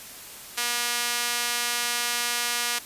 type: tone with high-pass filter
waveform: sawtooth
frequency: 240 Hz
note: B3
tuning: 49 cents flat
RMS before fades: -27 dBFS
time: 0.57-2.79 s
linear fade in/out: 10 ms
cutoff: 1800 Hz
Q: 0.5
effects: white hiss -42 dBFS RMS until 2.85 s + resampled to 32000 Hz